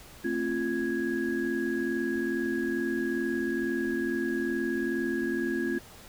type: tone cluster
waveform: sine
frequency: 223.9 / 266.2 / 345.5 / 1658 Hz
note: A3 / C4 / F4 / G#6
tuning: +30 / +30 / -19 / -3 cents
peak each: -34 / -32 / -30 / -35 dBFS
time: 0.24-5.79 s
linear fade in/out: 10 ms
effects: pink hiss -50 dBFS RMS until 6.08 s